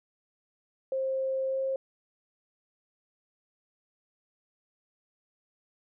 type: tone with pitch glide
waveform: sine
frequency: 530 to 533.7 Hz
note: C5 to C5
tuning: +22 to +34 cents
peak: -27 dBFS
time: 0.92-1.76 s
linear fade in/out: 2 ms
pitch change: +12 cents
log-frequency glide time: 1.48-1.59 s
effects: none